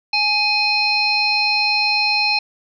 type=harmonic tone with a mistuned harmonic; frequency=836 Hz; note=G#5; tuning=11 cents sharp; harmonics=1 / 3 / 5 / 6; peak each=-23 / -18 / -19 / -27 dBFS; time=0.13-2.39 s; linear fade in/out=5 ms; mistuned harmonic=6; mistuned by=+100 cents; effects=none